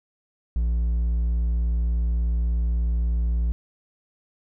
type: tone with hard clipping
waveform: sine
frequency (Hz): 58.27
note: A#1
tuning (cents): 0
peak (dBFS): -21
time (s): 0.56-3.52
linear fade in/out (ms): 0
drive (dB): 3
effects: none

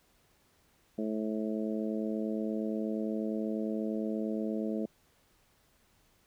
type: harmonic tone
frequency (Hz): 108.5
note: A2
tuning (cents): -24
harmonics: 2 / 3 / 4 / 5 / 6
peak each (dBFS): -33 / -37 / -39 / -41 / -43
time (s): 0.98-4.86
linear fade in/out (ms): 5
effects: pink hiss -68 dBFS RMS until 6.26 s

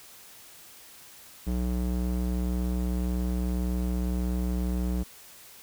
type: tone with band-pass filter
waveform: square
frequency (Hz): 60.9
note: B1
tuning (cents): -24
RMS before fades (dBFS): -28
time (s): 1.46-5.04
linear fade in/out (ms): 20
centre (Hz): 170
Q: 0.74
effects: white hiss -50 dBFS RMS until 5.62 s

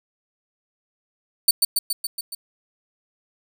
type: tone with echo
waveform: 15% pulse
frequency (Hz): 4523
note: C#8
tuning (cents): +34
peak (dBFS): -5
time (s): 1.48-1.51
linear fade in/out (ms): 5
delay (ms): 140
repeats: 6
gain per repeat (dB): -3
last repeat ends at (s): 2.35
effects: none

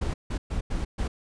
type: noise bursts at uneven times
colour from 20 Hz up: brown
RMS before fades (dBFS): -28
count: 5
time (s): 0.01-0.14 / 0.3-0.38 / 0.5-0.61 / 0.7-0.85 / 0.98-1.08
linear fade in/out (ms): 10
effects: resampled to 22050 Hz

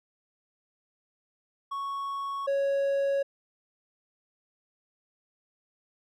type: tone pair in turn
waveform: triangle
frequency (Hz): 1108.7 / 554.4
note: C#6 / C#5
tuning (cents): 0 / 0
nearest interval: octave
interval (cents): 1200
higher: first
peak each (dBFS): -29 / -22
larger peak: second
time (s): 1.71-2.47 / 2.47-3.23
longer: neither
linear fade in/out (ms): 10
effects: none

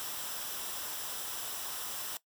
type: noise with comb filter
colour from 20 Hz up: white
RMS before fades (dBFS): -39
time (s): 0-2.17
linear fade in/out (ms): 0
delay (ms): 0.45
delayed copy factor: -0.5
effects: noise-tail reverb RT60 0.1 s tail -18 dB re dry

